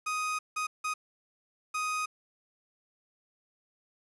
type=tone bursts at uneven times; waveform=30% pulse; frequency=1249 Hz; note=D#6; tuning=6 cents sharp; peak=-27 dBFS; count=4; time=0.06-0.39 / 0.56-0.67 / 0.84-0.94 / 1.74-2.06 s; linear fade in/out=10 ms; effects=resampled to 24000 Hz + 9-bit